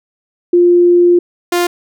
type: tone pair in turn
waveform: sine / sawtooth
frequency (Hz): 350.6 / 350.6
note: F4 / F4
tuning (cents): +7 / +7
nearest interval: unison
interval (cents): 0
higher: neither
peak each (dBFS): -5 / -7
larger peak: first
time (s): 0.53-1.19 / 1.52-1.67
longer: first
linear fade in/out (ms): 5
effects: none